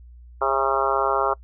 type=harmonic tone with a mistuned harmonic; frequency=135.9 Hz; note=C#3; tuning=34 cents flat; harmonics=3 / 4 / 5 / 6 / 7 / 8 / 9 / 10; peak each=-27 / -27 / -27 / -27 / -27 / -27 / -27 / -27 dBFS; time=0.41-1.34 s; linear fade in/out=10 ms; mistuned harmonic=5; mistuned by=-32 cents; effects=noise-tail reverb RT60 0.1 s tail -26 dB re dry + added 60 Hz sine -42 dBFS peak until 1.43 s